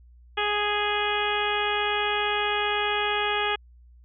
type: harmonic tone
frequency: 415.3 Hz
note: G#4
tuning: in tune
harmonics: 1 / 2 / 3 / 4 / 5 / 6 / 7 / 8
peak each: -30 / -29 / -31 / -31 / -34 / -32 / -33 / -33 dBFS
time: 0.37-3.56 s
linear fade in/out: 10 ms
effects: added 60 Hz sine -49 dBFS peak until 4.04 s